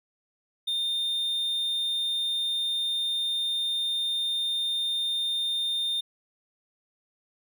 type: tone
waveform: triangle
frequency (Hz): 3630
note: A#7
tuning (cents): -47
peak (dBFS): -24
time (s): 0.67-6.01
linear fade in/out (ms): 10
effects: none